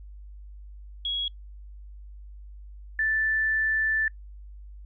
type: tone pair in turn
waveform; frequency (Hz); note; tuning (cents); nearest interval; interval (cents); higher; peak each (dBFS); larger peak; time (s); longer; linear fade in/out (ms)
sine; 3323 / 1760.3; G#7 / A6; 0 / 0; major seventh; 1100; first; -26 / -22; second; 1.05-1.28 / 2.99-4.08; second; 2
effects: noise-tail reverb RT60 0.1 s tail -25 dB re dry + added 50 Hz sine -41 dBFS peak until 4.85 s